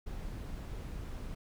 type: noise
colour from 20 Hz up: brown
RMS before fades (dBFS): -41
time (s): 0.06-1.35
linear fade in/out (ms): 10
effects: none